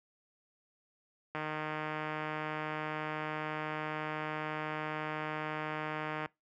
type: click train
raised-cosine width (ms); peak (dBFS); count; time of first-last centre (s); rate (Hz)
0.5; -22; 757; 1.35-6.259; 154
effects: noise-tail reverb RT60 0.2 s tail -23 dB re dry + high-pass 80 Hz 12 dB/octave